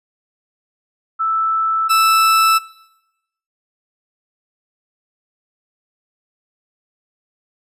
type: tone pair in turn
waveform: sine / 40% pulse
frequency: 1318.5 / 1318.5 Hz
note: E6 / E6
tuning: 0 / 0 cents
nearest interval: unison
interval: 0 cents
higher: neither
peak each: -15 / -10 dBFS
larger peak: second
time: 1.19-1.89 / 1.89-2.59 s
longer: neither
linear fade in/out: 20 ms
effects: noise-tail reverb RT60 0.9 s tail -21 dB re dry + resampled to 32000 Hz